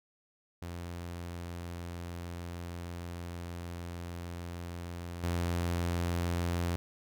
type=tone with level steps; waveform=sawtooth; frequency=86.5 Hz; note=F2; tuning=16 cents flat; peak=-35 / -26 dBFS; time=0.62-6.76 s; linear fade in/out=0 ms; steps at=5.23 s; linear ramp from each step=10 ms; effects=none